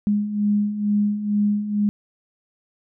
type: beating tone pair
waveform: sine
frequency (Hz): 205.2 / 207.4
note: G#3 / G#3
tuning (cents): -21 / -2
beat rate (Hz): 2.2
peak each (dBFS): -25 / -19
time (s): 0.07-1.89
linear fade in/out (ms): 0
effects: none